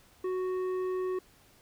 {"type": "tone with tanh clipping", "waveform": "sine", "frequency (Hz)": 370, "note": "F#4", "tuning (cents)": 0, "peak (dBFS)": -31, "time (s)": [0.24, 1.19], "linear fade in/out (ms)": 5, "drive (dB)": 9, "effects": ["pink hiss -61 dBFS RMS until 1.61 s"]}